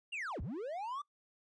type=linear two-way sweep; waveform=triangle; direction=down then up; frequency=2886 to 49.79 to 1195 Hz; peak=-36 dBFS; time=0.12-1.02 s; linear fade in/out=10 ms; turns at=0.41 s; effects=noise-tail reverb RT60 0.1 s tail -23 dB re dry + resampled to 22050 Hz